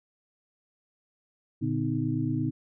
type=tone cluster; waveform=sine; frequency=116 / 144.6 / 253.9 / 312.3 Hz; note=A#2 / D3 / B3 / D#4; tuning=-8 / -27 / +48 / +7 cents; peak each=-31 dBFS; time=1.61-2.51 s; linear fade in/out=20 ms; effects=none